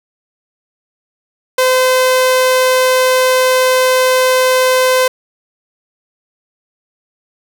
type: tone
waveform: sawtooth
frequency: 513 Hz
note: C5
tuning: 34 cents flat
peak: -5 dBFS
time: 1.58-5.08 s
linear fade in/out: 5 ms
effects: none